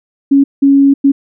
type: tone bursts at uneven times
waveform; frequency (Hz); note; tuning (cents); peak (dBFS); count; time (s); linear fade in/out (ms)
sine; 277.2; C#4; 0; -4; 3; 0.31-0.44 / 0.62-0.94 / 1.04-1.12; 10
effects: none